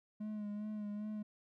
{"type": "tone with vibrato", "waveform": "triangle", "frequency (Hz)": 210, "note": "G#3", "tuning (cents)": 19, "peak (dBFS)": -37, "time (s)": [0.2, 1.23], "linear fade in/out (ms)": 10, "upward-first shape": "sine", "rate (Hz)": 2.5, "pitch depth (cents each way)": 33, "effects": []}